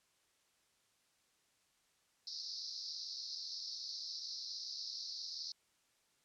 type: band-pass noise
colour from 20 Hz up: white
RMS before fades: -45 dBFS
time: 2.27-5.52 s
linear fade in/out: 2 ms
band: 4100 to 5500 Hz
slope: 96 dB/octave
effects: white hiss -75 dBFS RMS until 6.24 s + low-pass 9000 Hz 12 dB/octave